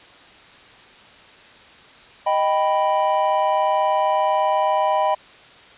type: chord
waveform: triangle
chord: Eb augmented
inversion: none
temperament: equal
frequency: 622.3 / 784 / 987.8 Hz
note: Eb5 / G5 / B5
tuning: 0 / 0 / 0 cents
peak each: -19 dBFS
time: 2.26-5.15 s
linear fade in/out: 10 ms
effects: white hiss -46 dBFS RMS until 5.77 s + resampled to 8000 Hz